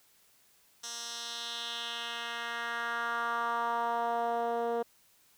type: tone with band-pass filter sweep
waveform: 10% pulse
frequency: 234.5 Hz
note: A#3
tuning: 11 cents sharp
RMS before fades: -34 dBFS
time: 0.83-4.83 s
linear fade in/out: 10 ms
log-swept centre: 6000 to 490 Hz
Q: 2.2
effects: white hiss -65 dBFS RMS until 5.37 s

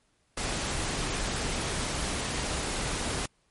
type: noise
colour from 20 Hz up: pink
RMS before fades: -31 dBFS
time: 0.37-3.26 s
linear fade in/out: 5 ms
effects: pink hiss -70 dBFS RMS until 3.5 s + MP3 48 kbps

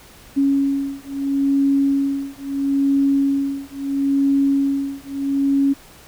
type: beating tone pair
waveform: sine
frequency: 276.4 / 277.15 Hz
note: C#4 / C#4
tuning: -5 / 0 cents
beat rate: 0.75 Hz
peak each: -19 dBFS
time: 0.36-5.74 s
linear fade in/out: 20 ms
effects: pink hiss -45 dBFS RMS until 6.07 s

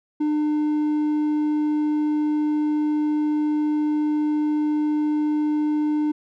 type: tone with hard clipping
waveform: sine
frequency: 301.2 Hz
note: D4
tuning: 44 cents sharp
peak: -20 dBFS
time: 0.2-6.12 s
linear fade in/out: 10 ms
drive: 3 dB
effects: none

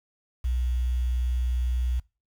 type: tone with quantisation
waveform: sine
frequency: 61.6 Hz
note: B1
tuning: 4 cents flat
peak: -23 dBFS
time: 0.44-2 s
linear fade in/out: 10 ms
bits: 8
effects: noise-tail reverb RT60 0.3 s tail -23 dB re dry

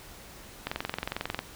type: click train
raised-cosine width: 0.3 ms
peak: -14 dBFS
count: 17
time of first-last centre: 0.67-1.391 s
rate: 22.2 Hz
effects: pink hiss -48 dBFS RMS until 1.55 s

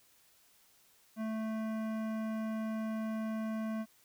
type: tone with hard clipping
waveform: sine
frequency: 220 Hz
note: A3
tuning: in tune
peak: -36 dBFS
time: 1.16-3.86 s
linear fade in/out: 50 ms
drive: 15 dB
effects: white hiss -66 dBFS RMS until 4.04 s

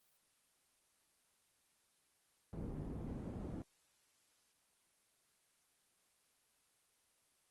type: low-pass noise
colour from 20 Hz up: white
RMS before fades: -45 dBFS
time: 2.53-3.62 s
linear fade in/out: 0 ms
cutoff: 250 Hz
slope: 12 dB/octave
effects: white hiss -75 dBFS RMS until 7.5 s + Opus 24 kbps

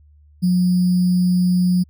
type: tone with sample-and-hold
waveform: sine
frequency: 180 Hz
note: F#3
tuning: 47 cents flat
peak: -13 dBFS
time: 0.42-1.84 s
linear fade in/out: 20 ms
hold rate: 4900 Hz
effects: added 74 Hz sine -47 dBFS peak until 1.89 s

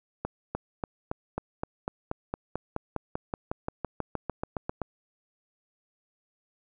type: accelerating click train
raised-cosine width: 1 ms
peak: -16 dBFS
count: 24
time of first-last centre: 0.25-4.817 s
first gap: 300 ms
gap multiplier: 0.96
effects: none

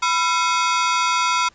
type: ring-modulated tone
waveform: sawtooth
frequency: 1174.7 Hz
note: D6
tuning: in tune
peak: -10 dBFS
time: 0.02-1.49 s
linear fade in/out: 10 ms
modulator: 183 Hz
effects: pink hiss -54 dBFS RMS until 1.54 s + resampled to 16000 Hz

